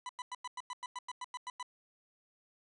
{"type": "tone bursts", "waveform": "40% pulse", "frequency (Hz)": 995, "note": "B5", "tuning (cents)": 13, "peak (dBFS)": -38, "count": 13, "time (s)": [0.06, 1.628], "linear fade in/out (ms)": 2, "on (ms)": 32, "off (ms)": 96, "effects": ["resampled to 22050 Hz", "11-bit"]}